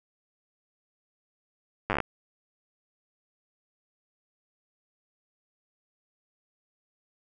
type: slowing click train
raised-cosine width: 0.5 ms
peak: -11 dBFS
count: 9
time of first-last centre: 1.9-2.003 s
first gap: 9 ms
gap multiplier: 1.1
effects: none